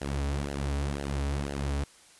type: tone with flanger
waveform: sawtooth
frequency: 70.4 Hz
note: C#2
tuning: 27 cents sharp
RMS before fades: -31 dBFS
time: 0.01-1.84 s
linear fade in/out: 5 ms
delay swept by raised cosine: 0.83 to 5.83 ms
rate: 2 Hz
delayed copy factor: -0.7
effects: white hiss -56 dBFS RMS until 2.19 s + resampled to 24000 Hz